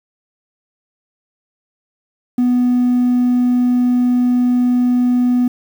triangle tone, 246.9 Hz, B3, in tune, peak -8 dBFS, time 2.38-5.48 s, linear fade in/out 5 ms, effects tanh soft clip ceiling -6 dBFS + 7-bit

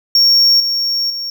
triangle tone with level steps, 5520 Hz, F8, 21 cents flat, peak -6 / -13 / -19 dBFS, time 0.15-1.3 s, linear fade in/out 2 ms, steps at 0.6 / 1.1 s, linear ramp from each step 2 ms, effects none

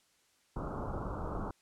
pink low-pass noise, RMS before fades -38 dBFS, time 0.56-1.51 s, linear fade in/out 5 ms, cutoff 1400 Hz, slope 96 dB/octave, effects white hiss -70 dBFS RMS until 1.61 s + low-pass 9000 Hz 12 dB/octave

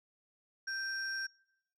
sine tone pair together, 1568 / 5573 Hz, G6 / F8, 0 / -5 cents, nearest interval octave + minor seventh, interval 2195 cents, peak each -35 / -40 dBFS, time 0.67-1.27 s, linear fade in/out 10 ms, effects noise-tail reverb RT60 0.8 s tail -26 dB re dry + tanh soft clip ceiling -30 dBFS

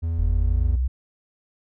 triangle tone with vibrato, 82.41 Hz, E2, in tune, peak -20 dBFS, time 0.02-0.77 s, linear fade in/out 20 ms, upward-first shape triangle, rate 2.1 Hz, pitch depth 9 cents each way
sine exponential sweep, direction up, 42.52 to 65.3 Hz, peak -19 dBFS, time 0.18-0.88 s, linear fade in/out 10 ms
effects none

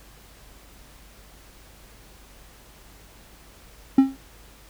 triangle tone with exponential decay, 268.5 Hz, C4, 45 cents sharp, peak -6 dBFS, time 3.98-4.17 s, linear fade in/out 5 ms, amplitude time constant 41 ms, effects added 50 Hz sine -51 dBFS peak until 4.69 s + pink hiss -51 dBFS RMS until 4.69 s

